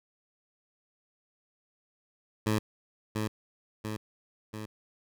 15% pulse tone with echo, 107.8 Hz, A2, 35 cents flat, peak -19 dBFS, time 2.46-2.59 s, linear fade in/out 10 ms, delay 690 ms, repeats 3, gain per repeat -4 dB, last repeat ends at 4.66 s, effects none

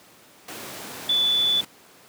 sine tone in noise, 3472 Hz, A7, 24 cents flat, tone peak -18 dBFS, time 1.09-1.61 s, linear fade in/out 5 ms, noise pink, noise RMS -36 dBFS, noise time 0.48-1.65 s, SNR +15 dB, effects pink hiss -51 dBFS RMS until 2.08 s + high-pass 200 Hz 12 dB/octave

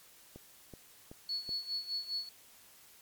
click train, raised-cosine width 2 ms, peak -34 dBFS, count 4, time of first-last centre 0.36-1.492 s, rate 2.65 Hz
sine tone with tremolo, 4400 Hz, C#8, 14 cents flat, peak -32 dBFS, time 1.29-2.29 s, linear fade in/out 2 ms, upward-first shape sine, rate 4.9 Hz, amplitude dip 80%
effects white hiss -59 dBFS RMS until 3.01 s + MP3 96 kbps

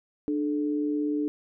sine tone pair together, 297.2 / 432.9 Hz, D4 / A4, +21 / -28 cents, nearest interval perfect fifth, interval 651 cents, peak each -25 / -33 dBFS, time 0.28-1.28 s, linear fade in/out 0 ms, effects none

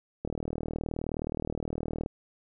click train, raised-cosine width 2 ms, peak -19 dBFS, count 72, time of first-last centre 0.25-2.061 s, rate 39.2 Hz, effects none

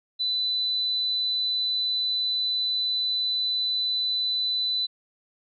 sine tone, 3997 Hz, B7, 20 cents sharp, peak -23 dBFS, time 0.19-4.87 s, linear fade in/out 20 ms, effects none

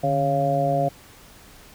harmonic tone with a mistuned harmonic, 138.59 Hz, C#3, in tune, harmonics 1 / 2 / 3 / 4 / 5, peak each -25 / -30 / -33 / -24 / -22 dBFS, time 0.03-0.89 s, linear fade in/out 10 ms, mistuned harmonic 1, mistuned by +110 cents, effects pink hiss -48 dBFS RMS until 1.74 s

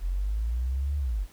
sine linear two-way sweep, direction up then down, 41.5 to 73.42 to 41.5 Hz, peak -25 dBFS, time 0-1.27 s, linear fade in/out 50 ms, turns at 0.98 s, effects pink hiss -56 dBFS RMS until 1.32 s

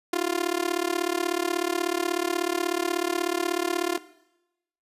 sawtooth tone with amplitude modulation, 349.2 Hz, F4, in tune, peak -16 dBFS, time 0.13-3.98 s, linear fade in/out 5 ms, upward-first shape sine, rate 36.4 Hz, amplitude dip 100%, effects noise-tail reverb RT60 0.9 s tail -18 dB re dry + resampled to 32000 Hz

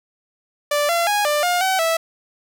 sawtooth tone with pitch steps, 586 / 682 / 826 / 593 / 710 / 759 / 656 Hz, D5 / F5 / G#5 / D5 / F5 / F#5 / E5, -4 / -41 / -10 / +17 / +28 / +44 / -9 cents, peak -13 dBFS, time 0.71-1.97 s, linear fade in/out 5 ms, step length 180 ms, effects none

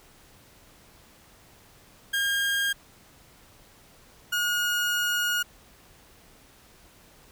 30% pulse tone pair in turn, 1615 / 1438.8 Hz, G#6 / F#6, -49 / -49 cents, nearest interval major second, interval 200 cents, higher first, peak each -21 dBFS, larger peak neither, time 2.13-2.73 / 4.32-5.43 s, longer second, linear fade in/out 10 ms, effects pink hiss -55 dBFS RMS until 7.31 s

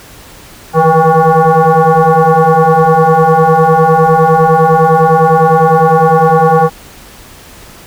sine tone with frequency modulation, 155.56 Hz, D#3, in tune, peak -4 dBFS, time 0.73-6.7 s, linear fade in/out 50 ms, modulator 321 Hz, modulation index 3, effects pink hiss -35 dBFS RMS until 7.86 s

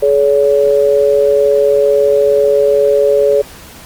sine tone pair together, 424.8 / 567 Hz, G#4 / C#5, +39 / +39 cents, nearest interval perfect fourth, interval 500 cents, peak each -10 dBFS, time 0.02-3.42 s, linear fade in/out 10 ms, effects pink hiss -35 dBFS RMS until 3.85 s + Opus 32 kbps

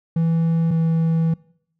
triangle tone pair in turn, 164.81 / 163.39 Hz, E3 / E3, 0 / -15 cents, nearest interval unison, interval 15 cents, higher first, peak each -14 dBFS, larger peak neither, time 0.16-0.71 / 0.71-1.34 s, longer second, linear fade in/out 5 ms, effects noise-tail reverb RT60 0.7 s tail -23 dB re dry

